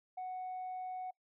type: tone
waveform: sine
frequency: 740 Hz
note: F#5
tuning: in tune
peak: -37 dBFS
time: 0.17-1.11 s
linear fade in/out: 10 ms
effects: noise-tail reverb RT60 0.1 s tail -25 dB re dry + tanh soft clip ceiling -37 dBFS